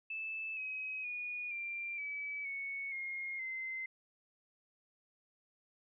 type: tone with pitch steps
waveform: sine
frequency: 2627 / 2539 / 2454 / 2372 / 2292 / 2215 / 2141 / 2069 Hz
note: E7 / D#7 / D#7 / D7 / D7 / C#7 / C7 / C7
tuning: -7 / +34 / -25 / +17 / -43 / -2 / +39 / -20 cents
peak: -38 dBFS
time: 0.1-3.86 s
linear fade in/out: 5 ms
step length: 470 ms
effects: none